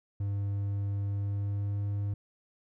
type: tone with pitch glide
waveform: triangle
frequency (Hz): 100.3 to 101.41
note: G2 to G#2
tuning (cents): +40 to -41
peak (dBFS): -27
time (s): 0.2-2.14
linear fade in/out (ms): 5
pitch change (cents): +19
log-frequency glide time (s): 1.09-1.84
effects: none